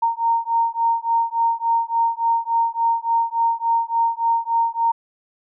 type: beating tone pair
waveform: sine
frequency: 921 / 924.5 Hz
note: A#5 / A#5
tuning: -21 / -15 cents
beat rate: 3.5 Hz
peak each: -20 dBFS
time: 0.02-4.92 s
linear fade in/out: 10 ms
effects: none